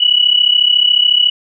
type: tone pair together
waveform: sine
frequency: 2926 / 2960 Hz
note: F#7 / F#7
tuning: -20 / 0 cents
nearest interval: unison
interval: 20 cents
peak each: -11 dBFS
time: 0-1.3 s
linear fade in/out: 10 ms
effects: none